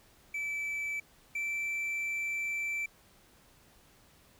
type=tone pair in turn; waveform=triangle; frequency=2313 / 2333 Hz; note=D7 / D7; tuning=-27 / -12 cents; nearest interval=unison; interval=15 cents; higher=second; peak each=-31 / -30 dBFS; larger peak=second; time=0.34-1 / 1.35-2.86 s; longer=second; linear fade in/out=5 ms; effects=pink hiss -62 dBFS RMS until 4.39 s